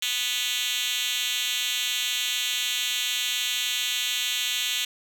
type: tone with high-pass filter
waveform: 5% pulse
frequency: 246.9 Hz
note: B3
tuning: in tune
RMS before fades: -27 dBFS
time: 0.02-4.85 s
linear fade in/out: 5 ms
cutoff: 3500 Hz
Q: 2.5
effects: none